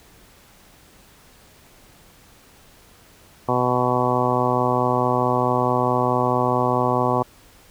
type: harmonic tone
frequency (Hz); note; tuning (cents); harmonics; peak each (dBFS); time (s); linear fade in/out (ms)
124.6; B2; +16; 1 / 2 / 3 / 4 / 5 / 6 / 7 / 8 / 9; -26 / -26 / -26 / -26 / -26 / -26 / -26 / -26 / -26; 3.48-7.23; 10
effects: pink hiss -51 dBFS RMS until 7.7 s